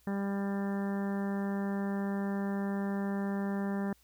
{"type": "harmonic tone", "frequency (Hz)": 198.4, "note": "G3", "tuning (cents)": 21, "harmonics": [1, 2, 3, 4, 5, 6, 7, 8, 9], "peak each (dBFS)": [-31, -40, -44, -45, -48, -52, -52, -51, -49], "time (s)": [0.07, 3.93], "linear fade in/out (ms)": 2, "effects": ["added 60 Hz sine -67 dBFS peak until 4.03 s", "white hiss -67 dBFS RMS until 4.03 s"]}